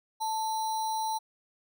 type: tone with sample-and-hold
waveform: sine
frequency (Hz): 880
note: A5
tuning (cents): 0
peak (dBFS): -28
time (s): 0.2-1.19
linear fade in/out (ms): 20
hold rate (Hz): 4900
effects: none